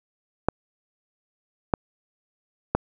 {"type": "clicks", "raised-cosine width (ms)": 1, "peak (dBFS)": -5, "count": 3, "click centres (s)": [0.486, 1.738, 2.75], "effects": []}